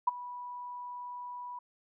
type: tone with ADSR envelope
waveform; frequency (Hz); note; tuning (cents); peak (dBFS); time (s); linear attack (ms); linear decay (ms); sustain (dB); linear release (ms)
sine; 981; B5; -12; -20; 0.07-1.59; 9; 19; -19; 5
effects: none